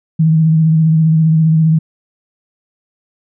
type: tone with vibrato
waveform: sine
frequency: 159.5 Hz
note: D#3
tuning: 43 cents sharp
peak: -7 dBFS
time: 0.19-1.79 s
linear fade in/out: 10 ms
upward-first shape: triangle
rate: 15 Hz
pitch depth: 39 cents each way
effects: none